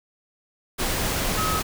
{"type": "tone in noise", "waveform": "sine", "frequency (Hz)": 1276, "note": "D#6", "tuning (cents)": 43, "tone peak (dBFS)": -25, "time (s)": [1.37, 1.61], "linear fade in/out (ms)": 20, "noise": "pink", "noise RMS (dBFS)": -25, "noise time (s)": [0.78, 1.63], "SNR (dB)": -3, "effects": []}